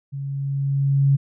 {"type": "tone with level ramp", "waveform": "sine", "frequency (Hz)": 138.59, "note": "C#3", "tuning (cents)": 0, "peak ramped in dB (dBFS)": [-27, -12], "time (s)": [0.12, 1.17], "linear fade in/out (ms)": 20, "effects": []}